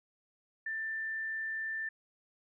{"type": "tone", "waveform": "sine", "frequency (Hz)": 1778, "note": "A6", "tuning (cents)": 18, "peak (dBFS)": -34, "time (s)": [0.66, 1.89], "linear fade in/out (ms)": 5, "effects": []}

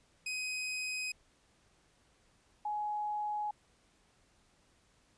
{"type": "tone pair in turn", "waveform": ["sawtooth", "sine"], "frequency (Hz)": [2514, 838.9], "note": ["D#7", "G#5"], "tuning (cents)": [17, 17], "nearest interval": "octave + perfect fifth", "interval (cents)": 1900, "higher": "first", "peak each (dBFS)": [-32, -33], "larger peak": "first", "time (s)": [[0.26, 1.12], [2.65, 3.51]], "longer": "neither", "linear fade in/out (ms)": 5, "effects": ["pink hiss -69 dBFS RMS until 5.17 s", "resampled to 22050 Hz"]}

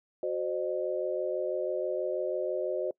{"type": "chord", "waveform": "sine", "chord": "C diminished", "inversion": "second", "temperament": "equal with one note detuned", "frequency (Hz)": [370, 523.3, 609.4], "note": ["Gb4", "C5", "Eb5"], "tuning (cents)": [0, 0, -36], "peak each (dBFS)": -33, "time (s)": [0.23, 2.91], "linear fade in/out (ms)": 2, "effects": ["noise-tail reverb RT60 0.1 s tail -24 dB re dry"]}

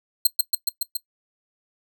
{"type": "tone with echo", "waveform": "10% pulse", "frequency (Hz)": 4186, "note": "C8", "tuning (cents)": 0, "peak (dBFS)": -6, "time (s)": [0.25, 0.27], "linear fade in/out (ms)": 5, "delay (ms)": 140, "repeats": 5, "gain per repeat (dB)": -2, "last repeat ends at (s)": 0.97, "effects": ["noise-tail reverb RT60 0.1 s tail -18 dB re dry"]}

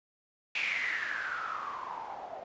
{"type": "noise with low-pass filter sweep", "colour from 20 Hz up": "blue", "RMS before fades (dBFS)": -36, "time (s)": [0.55, 2.44], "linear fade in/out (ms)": 5, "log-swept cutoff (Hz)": [2500, 670], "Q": 9.3, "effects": ["resampled to 16000 Hz"]}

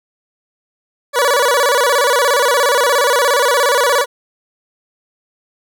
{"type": "tone with vibrato", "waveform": "20% pulse", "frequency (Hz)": 526, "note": "C5", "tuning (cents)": 9, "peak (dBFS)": -6, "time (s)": [1.13, 4.06], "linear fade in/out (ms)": 50, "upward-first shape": "square", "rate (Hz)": 17, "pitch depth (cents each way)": 140, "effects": []}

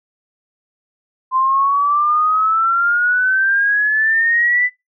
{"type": "exponential sweep", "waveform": "sine", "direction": "up", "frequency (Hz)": [1034, 2000], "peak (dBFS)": -12, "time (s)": [1.31, 4.7], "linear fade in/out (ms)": 50, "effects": ["noise-tail reverb RT60 0.2 s tail -23 dB re dry"]}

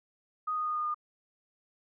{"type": "tone with pitch steps", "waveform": "sine", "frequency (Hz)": [1244.5, 1237.3, 1230.2, 1223.1, 1216.1], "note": ["D#6", "D#6", "D#6", "D#6", "D#6"], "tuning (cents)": [0, -10, -20, -30, -40], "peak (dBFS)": -29, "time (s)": [0.47, 0.945], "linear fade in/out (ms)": 10, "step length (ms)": 95, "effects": []}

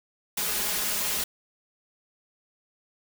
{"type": "noise with comb filter", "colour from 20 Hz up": "white", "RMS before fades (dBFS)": -28, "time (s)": [0.37, 1.24], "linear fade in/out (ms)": 5, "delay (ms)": 4.8, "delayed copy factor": 0.75, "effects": []}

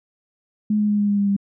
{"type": "tone with pitch steps", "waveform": "sine", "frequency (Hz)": [211.4, 209.3, 207.3, 205.3, 203.3, 201.3, 199.3], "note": ["G#3", "G#3", "G#3", "G#3", "G#3", "G3", "G3"], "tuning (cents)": [31, 14, -3, -20, -37, 46, 29], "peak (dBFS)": -16, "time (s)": [0.7, 1.365], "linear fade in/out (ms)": 5, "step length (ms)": 95, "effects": []}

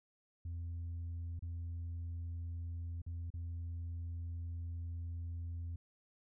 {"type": "tone with dropouts", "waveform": "sine", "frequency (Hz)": 84.8, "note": "E2", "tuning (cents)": 50, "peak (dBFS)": -37, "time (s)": [0.45, 5.76], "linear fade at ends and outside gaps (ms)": 5, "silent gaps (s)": [[1.393, 1.423], [3.018, 3.064], [3.303, 3.339]], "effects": ["tanh soft clip ceiling -38 dBFS"]}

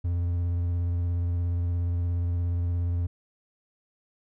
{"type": "tone with vibrato", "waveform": "triangle", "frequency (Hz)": 86.9, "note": "F2", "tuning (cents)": -8, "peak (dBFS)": -22, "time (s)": [0.04, 3.07], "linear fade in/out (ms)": 10, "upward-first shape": "sine", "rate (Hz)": 17, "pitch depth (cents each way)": 22, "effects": []}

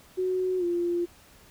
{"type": "tone with pitch glide", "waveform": "sine", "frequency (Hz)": [370, 347.2], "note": ["F#4", "F4"], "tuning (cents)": [0, -10], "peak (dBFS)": -24, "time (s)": [0.17, 1.06], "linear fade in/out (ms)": 20, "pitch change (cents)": -110, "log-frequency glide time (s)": [0.58, 0.64], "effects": ["pink hiss -55 dBFS RMS until 1.5 s"]}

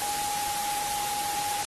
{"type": "tone in noise", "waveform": "sine", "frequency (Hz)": 824, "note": "G#5", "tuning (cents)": -14, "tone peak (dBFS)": -30, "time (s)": [0.02, 1.63], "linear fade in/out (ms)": 0, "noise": "white", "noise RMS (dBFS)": -32, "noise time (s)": [0, 1.65], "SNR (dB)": -1, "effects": ["AAC 32 kbps"]}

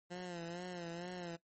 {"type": "tone with vibrato", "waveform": "15% pulse", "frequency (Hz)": 174.61, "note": "F3", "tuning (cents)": 0, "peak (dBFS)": -36, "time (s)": [0.1, 1.37], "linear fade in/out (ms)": 20, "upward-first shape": "sine", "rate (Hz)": 2.2, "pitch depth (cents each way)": 68, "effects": ["noise-tail reverb RT60 0.1 s tail -18 dB re dry", "MP3 32 kbps"]}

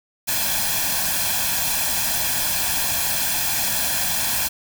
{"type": "noise with comb filter", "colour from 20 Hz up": "white", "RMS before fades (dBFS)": -22, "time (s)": [0.27, 4.49], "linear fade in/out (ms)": 20, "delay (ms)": 1.2, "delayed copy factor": 0.7, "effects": []}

